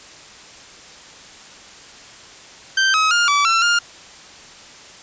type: tone with pitch steps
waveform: sawtooth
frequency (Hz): 1561 / 1275 / 1411 / 1151 / 1347 / 1408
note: G6 / D#6 / F6 / D6 / E6 / F6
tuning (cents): -8 / +42 / +17 / -35 / +37 / +14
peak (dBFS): -10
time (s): 2.77-3.79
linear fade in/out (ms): 5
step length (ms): 170
effects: white hiss -41 dBFS RMS until 5.02 s + resampled to 16000 Hz